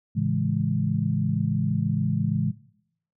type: chord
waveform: sine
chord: A major seventh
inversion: none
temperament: equal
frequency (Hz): 110 / 138.59 / 164.81 / 207.7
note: A2 / C#3 / E3 / G#3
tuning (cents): 0 / 0 / 0 / 0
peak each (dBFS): -27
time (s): 0.15-2.52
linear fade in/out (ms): 20
effects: noise-tail reverb RT60 0.7 s tail -19 dB re dry